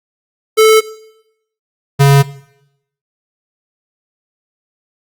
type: tone pair in turn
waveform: square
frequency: 437.6 / 139.6 Hz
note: A4 / C#3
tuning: -9 / +13 cents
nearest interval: octave + minor sixth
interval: 1978 cents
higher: first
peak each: -5 dBFS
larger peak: neither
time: 0.57-0.81 / 1.99-2.23 s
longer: neither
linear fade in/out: 20 ms
effects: noise-tail reverb RT60 0.8 s tail -18 dB re dry + Opus 48 kbps